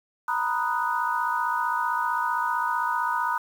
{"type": "chord", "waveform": "sine", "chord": "B major seventh", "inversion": "third", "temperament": "equal", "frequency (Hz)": [932.3, 987.8, 1244.5, 1480], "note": ["A#5", "B5", "D#6", "F#6"], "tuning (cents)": [0, 0, 0, 0], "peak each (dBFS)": [-28, -28, -29, -30], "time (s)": [0.28, 3.38], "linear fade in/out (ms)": 5, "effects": ["8-bit"]}